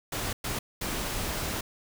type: noise bursts at uneven times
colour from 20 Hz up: pink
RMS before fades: -32 dBFS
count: 3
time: 0.12-0.33 / 0.44-0.59 / 0.81-1.61 s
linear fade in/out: 5 ms
effects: none